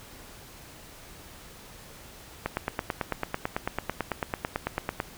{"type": "click train", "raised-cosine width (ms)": 0.5, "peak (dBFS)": -12, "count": 24, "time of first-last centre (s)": [2.46, 5.001], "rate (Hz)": 9.05, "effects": ["pink hiss -48 dBFS RMS until 5.17 s"]}